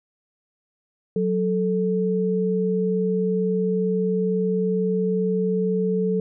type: tone pair together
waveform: sine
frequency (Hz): 184.7 / 438.9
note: F#3 / A4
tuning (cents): -3 / -4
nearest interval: octave + minor third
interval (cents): 1499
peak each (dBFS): -22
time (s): 1.16-6.2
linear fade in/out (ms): 2
effects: none